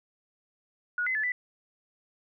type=tone with pitch steps; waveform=sine; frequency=1453 / 2042 / 1733 / 1984 Hz; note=F#6 / C7 / A6 / B6; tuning=-32 / -43 / -27 / +7 cents; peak=-26 dBFS; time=0.98-1.32 s; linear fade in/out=2 ms; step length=85 ms; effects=none